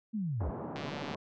sine linear sweep, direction down, 228.7 to 53.1 Hz, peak -31 dBFS, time 0.13-0.51 s, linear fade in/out 20 ms
pink band-pass noise, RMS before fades -40 dBFS, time 0.4-1.16 s, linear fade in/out 5 ms, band 120 to 1000 Hz, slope 24 dB/octave
click train, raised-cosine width 0.2 ms, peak -24 dBFS, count 57, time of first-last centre 0.76-1.146 s, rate 145 Hz
effects low-pass 4000 Hz 12 dB/octave

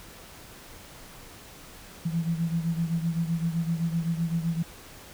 sine beating tone pair, 164.81 / 172.61 Hz, E3 / F3, 0 / -20 cents, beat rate 7.8 Hz, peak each -26 / -31 dBFS, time 2.05-4.63 s, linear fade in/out 10 ms, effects pink hiss -47 dBFS RMS until 5.13 s

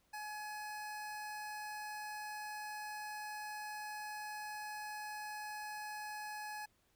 25% pulse tone, 845 Hz, G#5, 30 cents sharp, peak -39 dBFS, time 0.13-6.66 s, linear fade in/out 10 ms, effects pink hiss -75 dBFS RMS until 6.95 s

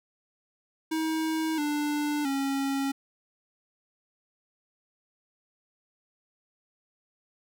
square tone with pitch steps, 318.4 / 295.4 / 274 Hz, D#4 / D4 / C#4, +40 / +10 / -20 cents, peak -27 dBFS, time 0.91-2.92 s, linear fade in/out 10 ms, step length 670 ms, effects none

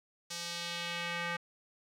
square tone with band-pass filter sweep, 171.9 Hz, F3, 27 cents flat, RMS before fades -38 dBFS, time 0.3-1.37 s, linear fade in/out 10 ms, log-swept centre 5700 to 1800 Hz, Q 1.4, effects none

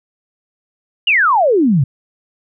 sine exponential sweep, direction down, 2960 to 123.47 Hz, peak -9 dBFS, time 1.07-1.84 s, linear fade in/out 5 ms, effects none

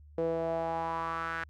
sawtooth tone with band-pass filter sweep, 164.6 Hz, E3, 2 cents flat, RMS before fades -33 dBFS, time 0.18-1.44 s, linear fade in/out 0 ms, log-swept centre 470 to 1600 Hz, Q 4.4, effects added 74 Hz sine -51 dBFS peak until 1.49 s + Opus 48 kbps

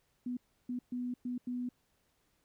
sine tone bursts at uneven times, 246.9 Hz, B3, in tune, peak -34 dBFS, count 5, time 0.26-0.37 / 0.69-0.79 / 0.92-1.14 / 1.25-1.38 / 1.47-1.69 s, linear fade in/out 5 ms, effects pink hiss -75 dBFS RMS until 2.44 s

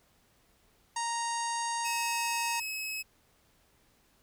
harmonic tone, 932.3 Hz, A#5, in tune, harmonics 1 / 2 / 3 / 4 / 5 / 6 / 7 / 8 / 9 / 10, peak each -32 / -41 / -45 / -47 / -43 / -48 / -40 / -52 / -44 / -45 dBFS, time 0.96-2.6 s, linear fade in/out 5 ms
sawtooth tone, 2569 Hz, E7, 45 cents flat, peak -31 dBFS, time 1.84-3.03 s, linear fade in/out 20 ms
effects pink hiss -67 dBFS RMS until 4.22 s

